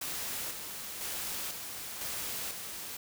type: noise with tremolo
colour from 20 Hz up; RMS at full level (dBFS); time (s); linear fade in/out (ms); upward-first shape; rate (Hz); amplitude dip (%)
white; -37; 0.01-2.97; 5; square; 1; 40
effects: none